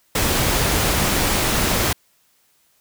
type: noise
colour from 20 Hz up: pink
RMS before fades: -19 dBFS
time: 0.15-1.93 s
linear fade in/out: 5 ms
effects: white hiss -61 dBFS RMS until 2.8 s